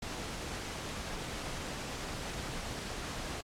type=noise; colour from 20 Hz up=pink; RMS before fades=-40 dBFS; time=0.02-3.41 s; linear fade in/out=5 ms; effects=low-pass 8000 Hz 12 dB/octave + AAC 64 kbps